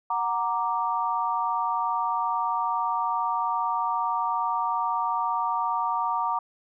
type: chord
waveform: sine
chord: Gb augmented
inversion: none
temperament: equal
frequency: 740 / 932.3 / 1174.7 Hz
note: Gb5 / Bb5 / D6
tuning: 0 / 0 / 0 cents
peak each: -31 / -26 / -28 dBFS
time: 0.1-6.39 s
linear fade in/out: 5 ms
effects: none